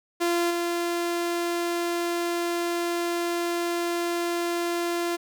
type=tone with level steps; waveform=sawtooth; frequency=344.3 Hz; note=F4; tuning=25 cents flat; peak=-18 / -21 dBFS; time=0.2-5.17 s; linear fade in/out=20 ms; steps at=0.5 s; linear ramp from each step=10 ms; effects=none